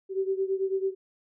sine beating tone pair, 382.2 / 391.3 Hz, G4 / G4, -44 / -3 cents, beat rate 9.1 Hz, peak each -27 / -30 dBFS, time 0.09-0.95 s, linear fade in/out 50 ms, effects none

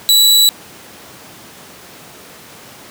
sawtooth tone, 3934 Hz, B7, 7 cents flat, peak -4 dBFS, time 0.09-0.49 s, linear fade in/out 0 ms, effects pink hiss -37 dBFS RMS until 2.9 s + high-pass 150 Hz 12 dB/octave

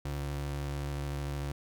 square ring-modulated tone, 103.83 Hz, G#2, in tune, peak -31 dBFS, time 0.05-1.52 s, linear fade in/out 5 ms, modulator 36.7 Hz, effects none

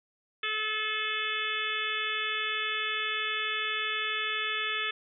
harmonic tone, 432.3 Hz, A4, 31 cents flat, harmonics 1 / 3 / 4 / 5 / 6 / 7 / 8, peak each -43 / -36 / -35 / -37 / -35 / -38 / -36 dBFS, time 0.43-4.91 s, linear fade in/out 5 ms, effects none

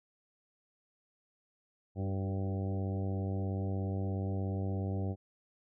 harmonic tone with a mistuned harmonic, 96.9 Hz, G2, 20 cents flat, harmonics 1 / 2 / 3 / 4 / 5 / 6 / 7 / 8, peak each -33 / -39 / -43 / -45 / -47 / -49 / -50 / -51 dBFS, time 1.95-5.16 s, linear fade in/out 50 ms, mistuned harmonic 4, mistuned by -20 cents, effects none

